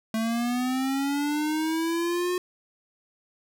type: linear sweep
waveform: square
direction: up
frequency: 220 to 362.9 Hz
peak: -25 dBFS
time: 0.14-2.38 s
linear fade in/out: 2 ms
effects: none